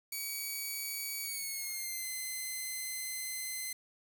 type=tone with pitch glide; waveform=5% pulse; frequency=2267 to 2055 Hz; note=C#7 to C7; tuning=+38 to -32 cents; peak=-27 dBFS; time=0.12-3.73 s; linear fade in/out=5 ms; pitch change=-170 cents; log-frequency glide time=1.22-2.06 s; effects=9-bit